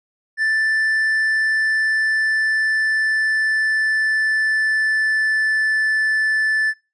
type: tone with pitch glide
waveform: triangle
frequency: 1763 to 1751.8 Hz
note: A6 to A6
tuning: +3 to -8 cents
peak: -14 dBFS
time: 0.37-6.74 s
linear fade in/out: 50 ms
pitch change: -11 cents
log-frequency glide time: 0.93-5.87 s
effects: noise-tail reverb RT60 0.3 s tail -23 dB re dry + resampled to 22050 Hz